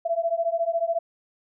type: beating tone pair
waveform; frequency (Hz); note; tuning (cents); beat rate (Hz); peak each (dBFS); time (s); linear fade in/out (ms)
sine; 663 / 677; E5 / E5; +10 / +46; 14; -25; 0.05-0.99; 10
effects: none